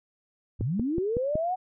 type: linear sweep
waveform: sine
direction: up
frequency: 77.7 to 759 Hz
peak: -25 dBFS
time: 0.59-1.56 s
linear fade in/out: 20 ms
type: click train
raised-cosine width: 3 ms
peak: -17 dBFS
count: 5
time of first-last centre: 0.61-1.355 s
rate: 5.37 Hz
effects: none